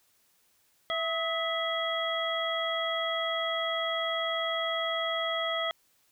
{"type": "harmonic tone with a mistuned harmonic", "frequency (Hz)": 660, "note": "E5", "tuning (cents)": 2, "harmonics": [1, 2, 3, 5], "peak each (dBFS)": [-32, -34, -35, -33], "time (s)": [0.9, 5.71], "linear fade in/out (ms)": 0, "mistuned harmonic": 2, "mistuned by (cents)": -54, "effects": ["white hiss -68 dBFS RMS until 6.11 s"]}